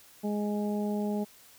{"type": "harmonic tone", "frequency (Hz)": 207.8, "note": "G#3", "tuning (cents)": 1, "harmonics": [1, 2, 3, 4], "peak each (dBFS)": [-29, -35, -39, -41], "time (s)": [0.23, 1.25], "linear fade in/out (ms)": 20, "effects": ["white hiss -56 dBFS RMS until 1.58 s"]}